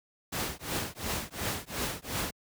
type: noise with tremolo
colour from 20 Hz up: pink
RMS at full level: -30 dBFS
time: 0.32-2.31 s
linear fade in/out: 10 ms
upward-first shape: triangle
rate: 2.8 Hz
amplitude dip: 100%
effects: high-pass 60 Hz 12 dB/octave